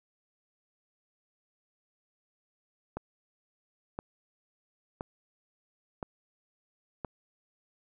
click train, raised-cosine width 1 ms, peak -21 dBFS, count 5, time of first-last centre 2.97-7.047 s, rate 0.981 Hz, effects none

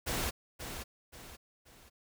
pink noise with echo, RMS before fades -34 dBFS, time 0.06-0.31 s, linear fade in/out 20 ms, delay 530 ms, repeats 3, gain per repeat -8 dB, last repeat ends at 1.9 s, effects none

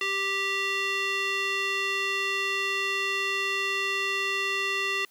square tone with band-pass filter, 392 Hz, G4, in tune, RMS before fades -28 dBFS, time 0.01-5.05 s, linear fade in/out 2 ms, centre 2600 Hz, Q 2, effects white hiss -61 dBFS RMS until 5.1 s + high-pass 150 Hz 12 dB/octave

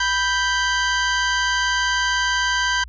sawtooth tone pair together, 986.5 / 1566 Hz, B5 / G6, -2 / -2 cents, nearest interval minor sixth, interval 800 cents, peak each -19 / -16 dBFS, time 0-2.84 s, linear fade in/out 5 ms, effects added 60 Hz sine -36 dBFS peak until 2.88 s + resampled to 16000 Hz

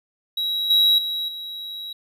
triangle tone with level steps, 3867 Hz, B7, 37 cents flat, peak -20 / -12 / -22 / -29 dBFS, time 0.37-1.93 s, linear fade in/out 5 ms, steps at 0.7 / 0.98 / 1.28 s, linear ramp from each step 5 ms, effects none

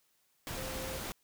sine tone in noise, 523.3 Hz, C5, in tune, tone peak -43 dBFS, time 0.57-0.98 s, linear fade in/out 0 ms, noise pink, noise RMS -40 dBFS, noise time 0.47-1.12 s, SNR -6 dB, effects white hiss -73 dBFS RMS until 1.23 s

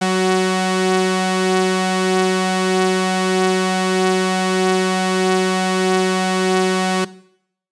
sawtooth tone pair together, 186.9 / 372.2 Hz, F#3 / F#4, +18 / +10 cents, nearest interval octave, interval 1192 cents, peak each -13 dBFS, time 0.01-7.05 s, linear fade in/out 10 ms, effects noise-tail reverb RT60 0.7 s tail -19 dB re dry + resampled to 22050 Hz

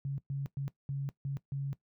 sine tone bursts at uneven times, 138.59 Hz, C#3, in tune, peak -32 dBFS, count 6, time 0.05-0.18 / 0.3-0.46 / 0.57-0.68 / 0.89-1.09 / 1.25-1.37 / 1.52-1.73 s, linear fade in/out 0 ms, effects noise-tail reverb RT60 0.1 s tail -18 dB re dry + high-pass 60 Hz 12 dB/octave

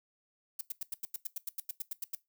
violet noise bursts, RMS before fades -36 dBFS, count 15, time 0.59-2.151 s, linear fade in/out 5 ms, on 21 ms, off 89 ms, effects noise-tail reverb RT60 0.2 s tail -19 dB re dry

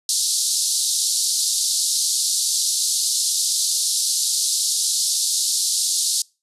pink band-pass noise, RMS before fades -21 dBFS, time 0.09-6.22 s, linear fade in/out 2 ms, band 4000 to 11000 Hz, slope 48 dB/octave, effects noise-tail reverb RT60 0.3 s tail -26 dB re dry + resampled to 32000 Hz

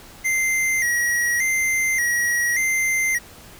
square tone with vibrato, 1994 Hz, B6, 16 cents sharp, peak -19 dBFS, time 0.24-3.19 s, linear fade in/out 20 ms, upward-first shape square, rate 0.86 Hz, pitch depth 76 cents each way, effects pink hiss -44 dBFS RMS until 3.59 s

